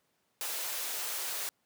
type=high-pass noise; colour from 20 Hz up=white; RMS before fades=-36 dBFS; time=0.41-1.49 s; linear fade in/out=0 ms; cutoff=390 Hz; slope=24 dB/octave; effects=pink hiss -75 dBFS RMS until 1.65 s + high-pass 150 Hz 12 dB/octave